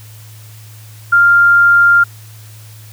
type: tone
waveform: sine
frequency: 1396.9 Hz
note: F6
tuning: in tune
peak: -5 dBFS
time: 1.12-2.04 s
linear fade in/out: 10 ms
effects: added 108 Hz sine -34 dBFS peak until 2.92 s + white hiss -42 dBFS RMS until 2.92 s